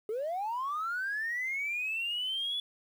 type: linear sweep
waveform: triangle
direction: up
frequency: 409.9 to 3440 Hz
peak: -28 dBFS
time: 0.09-2.6 s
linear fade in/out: 2 ms
effects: tanh soft clip ceiling -28 dBFS + 10-bit

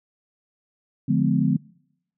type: chord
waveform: sine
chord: D diminished seventh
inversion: none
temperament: just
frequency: 146.83 / 176.2 / 211.4 / 253.7 Hz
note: D3 / F3 / Ab3 / Cb4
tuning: 0 / +16 / +31 / +47 cents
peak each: -23 dBFS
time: 1.08-1.57 s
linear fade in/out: 10 ms
effects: noise-tail reverb RT60 0.8 s tail -25 dB re dry

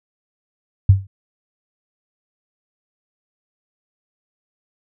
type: tone with exponential decay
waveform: sine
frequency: 96.8 Hz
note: G2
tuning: 21 cents flat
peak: -3 dBFS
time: 0.89-1.07 s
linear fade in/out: 5 ms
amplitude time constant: 39 ms
effects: none

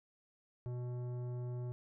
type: tone with tanh clipping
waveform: sine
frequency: 123.1 Hz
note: B2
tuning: 5 cents flat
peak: -40 dBFS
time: 0.66-1.72 s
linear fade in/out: 0 ms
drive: 13 dB
effects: none

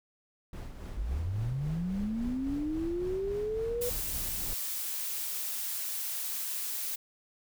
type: noise with tremolo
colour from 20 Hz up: brown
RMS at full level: -39 dBFS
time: 0.53-4.54 s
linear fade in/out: 2 ms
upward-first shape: sine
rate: 3.6 Hz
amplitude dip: 45%
type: linear sweep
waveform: sine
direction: up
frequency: 43.01 to 493.1 Hz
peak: -30 dBFS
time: 0.97-3.9 s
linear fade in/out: 10 ms
type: noise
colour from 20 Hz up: blue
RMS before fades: -35 dBFS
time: 3.81-6.96 s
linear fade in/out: 10 ms
effects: none

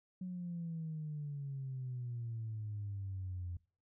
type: exponential sweep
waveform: sine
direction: down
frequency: 185 to 86.7 Hz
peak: -38 dBFS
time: 0.21-3.57 s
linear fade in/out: 5 ms
effects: noise-tail reverb RT60 0.4 s tail -23 dB re dry + tanh soft clip ceiling -34 dBFS

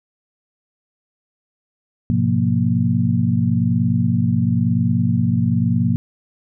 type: tone cluster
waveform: sine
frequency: 106 / 127 / 176.4 / 232.9 Hz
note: G#2 / B2 / F3 / A#3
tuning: +36 / +49 / +18 / -1 cents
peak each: -20 dBFS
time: 2.1-5.96 s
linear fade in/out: 0 ms
effects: none

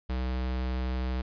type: tone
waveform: square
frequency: 63.4 Hz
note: B1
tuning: 46 cents sharp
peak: -29 dBFS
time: 0.09-1.22 s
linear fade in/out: 10 ms
effects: resampled to 11025 Hz + 11-bit

